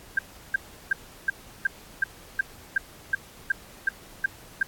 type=tone bursts; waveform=sine; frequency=1591 Hz; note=G6; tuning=25 cents sharp; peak=-18 dBFS; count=13; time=0.17-4.63 s; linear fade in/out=5 ms; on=20 ms; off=350 ms; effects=pink hiss -49 dBFS RMS until 4.67 s + AAC 64 kbps